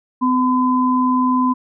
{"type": "tone pair together", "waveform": "sine", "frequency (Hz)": [254.3, 1014.4], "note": ["C4", "B5"], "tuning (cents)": [-49, 46], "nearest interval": "2 octaves", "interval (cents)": 2395, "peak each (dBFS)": [-15, -17], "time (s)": [0.21, 1.54], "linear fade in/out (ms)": 20, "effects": []}